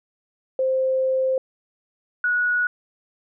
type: tone pair in turn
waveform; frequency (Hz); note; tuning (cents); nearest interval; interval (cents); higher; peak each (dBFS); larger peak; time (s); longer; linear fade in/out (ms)
sine; 523.3 / 1461.8; C5 / F#6; 0 / -21; octave + tritone; 1779; second; -18; neither; 0.59-1.38 / 2.24-2.67; first; 2
effects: none